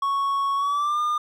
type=tone with pitch glide; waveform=triangle; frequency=1108.7 to 1209 Hz; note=C#6 to D6; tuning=0 to +50 cents; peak=-19 dBFS; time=0.02-1.18 s; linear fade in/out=5 ms; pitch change=+150 cents; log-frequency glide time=0.56-1 s; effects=none